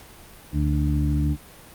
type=harmonic tone with a mistuned harmonic; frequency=73.6 Hz; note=D2; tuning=4 cents sharp; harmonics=1 / 2 / 3 / 4; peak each=-22 / -24 / -31 / -27 dBFS; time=0.52-1.37 s; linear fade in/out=50 ms; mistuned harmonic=1; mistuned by=-15 cents; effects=pink hiss -46 dBFS RMS until 1.74 s + Opus 48 kbps